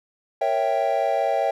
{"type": "chord", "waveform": "triangle", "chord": "A# diminished seventh", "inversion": "none", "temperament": "equal", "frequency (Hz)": [466.2, 554.4, 659.3, 784], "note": ["A#4", "C#5", "E5", "G5"], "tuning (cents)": [0, 0, 0, 0], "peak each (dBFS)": [-28, -23, -22, -22], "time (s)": [0.41, 1.51], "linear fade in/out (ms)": 5, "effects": []}